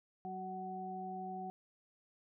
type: harmonic tone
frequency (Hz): 187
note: F#3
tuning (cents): +19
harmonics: 1 / 2 / 4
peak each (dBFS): -46 / -49 / -42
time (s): 0.25-1.5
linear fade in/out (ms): 0
effects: none